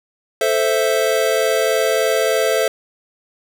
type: chord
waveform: square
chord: A minor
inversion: none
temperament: equal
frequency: 440 / 523.3 / 659.3 Hz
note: A4 / C5 / E5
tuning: 0 / 0 / 0 cents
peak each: -20 dBFS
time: 0.41-2.68 s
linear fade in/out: 2 ms
effects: none